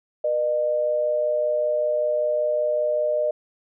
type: tone pair together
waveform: sine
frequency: 481.7 / 606.9 Hz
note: B4 / D#5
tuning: -43 / -43 cents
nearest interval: major third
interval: 400 cents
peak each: -28 / -20 dBFS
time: 0.24-3.31 s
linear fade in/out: 5 ms
effects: none